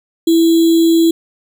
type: tone with sample-and-hold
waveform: sine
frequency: 330.5 Hz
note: E4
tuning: 5 cents sharp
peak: -7 dBFS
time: 0.27-1.11 s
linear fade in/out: 5 ms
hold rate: 3675 Hz
effects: none